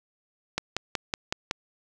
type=click train; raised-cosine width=0.2 ms; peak=-9 dBFS; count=6; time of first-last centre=0.58-1.511 s; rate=5.37 Hz; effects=none